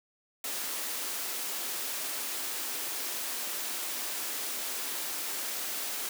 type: high-pass noise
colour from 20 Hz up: white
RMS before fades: -35 dBFS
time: 0.44-6.09 s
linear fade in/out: 2 ms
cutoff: 240 Hz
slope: 24 dB/octave
effects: none